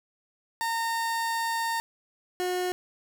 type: tone pair in turn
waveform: 30% pulse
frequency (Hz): 916 / 362.5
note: A#5 / F#4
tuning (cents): -31 / -35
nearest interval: octave + major third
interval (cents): 1604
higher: first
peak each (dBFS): -24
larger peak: neither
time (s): 0.61-1.8 / 2.4-2.72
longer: first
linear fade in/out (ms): 0
effects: none